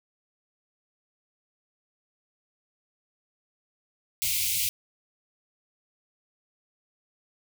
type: band-stop noise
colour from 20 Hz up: white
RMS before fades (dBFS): -27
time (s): 4.22-4.69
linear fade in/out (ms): 0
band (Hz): 140 to 2100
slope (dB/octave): 96
effects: none